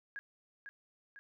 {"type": "tone with echo", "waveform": "sine", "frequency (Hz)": 1644, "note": "G#6", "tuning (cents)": -18, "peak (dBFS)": -40, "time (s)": [0.16, 0.19], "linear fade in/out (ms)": 0, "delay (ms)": 500, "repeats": 2, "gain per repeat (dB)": -5, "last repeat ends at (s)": 1.19, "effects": []}